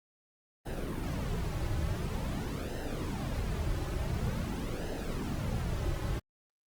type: noise with flanger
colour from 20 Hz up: brown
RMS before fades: -34 dBFS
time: 0.65-6.2 s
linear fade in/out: 20 ms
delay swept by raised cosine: 0.86 to 4.36 ms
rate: 0.47 Hz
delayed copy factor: -0.65
effects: Opus 32 kbps